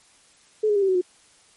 sine tone with pitch steps, 430 / 415.1 / 400.7 / 386.9 / 373.5 / 360.5 Hz, A4 / G#4 / G4 / G4 / F#4 / F#4, -40 / -1 / +38 / -23 / +16 / -45 cents, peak -17 dBFS, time 0.63-1.014 s, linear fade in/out 10 ms, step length 64 ms, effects white hiss -56 dBFS RMS until 1.56 s + MP3 48 kbps

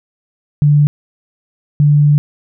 sine tone bursts at uneven times, 146.83 Hz, D3, in tune, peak -6 dBFS, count 2, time 0.62-0.87 / 1.8-2.18 s, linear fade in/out 0 ms, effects none

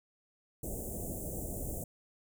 pink band-stop noise, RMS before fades -39 dBFS, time 0.63-1.84 s, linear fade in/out 5 ms, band 680 to 7200 Hz, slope 48 dB/octave, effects none

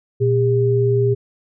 sine tone pair together, 119.7 / 402.6 Hz, A#2 / G4, +46 / +46 cents, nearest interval octave + major sixth, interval 2100 cents, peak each -16 dBFS, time 0.2-1.15 s, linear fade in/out 20 ms, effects none

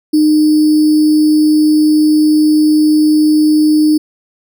sine tone with sample-and-hold, 305.6 Hz, D#4, 31 cents flat, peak -6 dBFS, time 0.13-3.98 s, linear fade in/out 10 ms, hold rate 4900 Hz, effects none

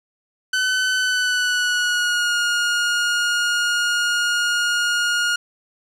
sawtooth tone with pitch glide, 1513 to 1428.9 Hz, F#6 to F6, +38 to +39 cents, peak -14 dBFS, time 0.53-5.36 s, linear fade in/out 5 ms, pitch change -99 cents, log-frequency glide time 0.97-2.36 s, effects low-pass 8000 Hz 12 dB/octave + 9-bit

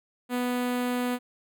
sawtooth tone with notch filter, 246.9 Hz, B3, in tune, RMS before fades -28 dBFS, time 0.29-1.19 s, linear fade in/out 50 ms, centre 5600 Hz, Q 1.4, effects none

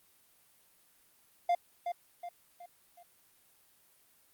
triangle tone with echo, 699 Hz, F5, 1 cent sharp, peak -23 dBFS, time 1.49-1.55 s, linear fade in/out 5 ms, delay 370 ms, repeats 4, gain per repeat -7 dB, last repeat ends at 3.03 s, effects white hiss -66 dBFS RMS until 4.33 s + Opus 32 kbps

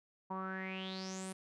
sawtooth tone with low-pass filter sweep, 188.9 Hz, F#3, 36 cents sharp, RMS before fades -42 dBFS, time 0.3-1.33 s, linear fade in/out 10 ms, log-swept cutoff 940 to 9900 Hz, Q 8.2, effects none

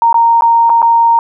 sine tone with dropouts, 927 Hz, A#5, 10 cents flat, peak -5 dBFS, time 0.02-1.19 s, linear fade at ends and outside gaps 1 ms, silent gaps 0.128-0.143 / 0.409-0.421 / 0.695-0.7 / 0.819-0.827 s, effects none

